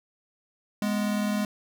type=tone pair together; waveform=square; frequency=207.7 / 247.2 Hz; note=G#3 / B3; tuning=0 / +2 cents; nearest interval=minor third; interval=302 cents; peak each=-26 / -33 dBFS; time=0.82-1.45 s; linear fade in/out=2 ms; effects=none